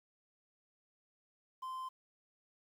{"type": "tone with quantisation", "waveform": "triangle", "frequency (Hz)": 1038, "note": "C6", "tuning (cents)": -14, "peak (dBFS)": -38, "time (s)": [1.62, 1.89], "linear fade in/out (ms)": 10, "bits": 11, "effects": []}